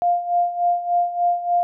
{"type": "tone with tremolo", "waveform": "sine", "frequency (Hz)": 701, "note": "F5", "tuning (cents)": 6, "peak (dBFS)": -14, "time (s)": [0.02, 1.63], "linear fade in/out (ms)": 0, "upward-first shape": "sine", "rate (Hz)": 3.4, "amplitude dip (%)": 75, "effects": []}